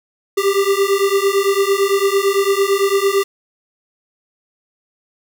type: beating tone pair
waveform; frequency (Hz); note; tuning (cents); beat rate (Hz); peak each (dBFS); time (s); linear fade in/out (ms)
square; 390.9 / 399.8; G4 / G4; -5 / +34; 8.9; -17; 0.37-3.24; 10
effects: none